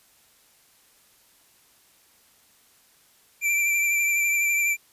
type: tone with vibrato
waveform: square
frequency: 2349 Hz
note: D7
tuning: in tune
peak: -21 dBFS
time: 3.41-4.77 s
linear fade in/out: 50 ms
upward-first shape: triangle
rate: 12 Hz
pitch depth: 29 cents each way
effects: white hiss -59 dBFS RMS until 4.92 s + resampled to 32000 Hz